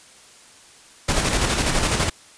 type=noise with tremolo; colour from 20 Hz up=pink; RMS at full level=-19 dBFS; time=1.08-2.1 s; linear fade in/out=10 ms; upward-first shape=square; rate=12 Hz; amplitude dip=40%; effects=white hiss -48 dBFS RMS until 2.37 s + resampled to 22050 Hz